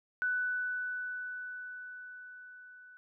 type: tone with level ramp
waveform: sine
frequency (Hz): 1491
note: F#6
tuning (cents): +13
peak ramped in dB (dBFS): -28 to -52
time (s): 0.22-2.97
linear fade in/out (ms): 0
effects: none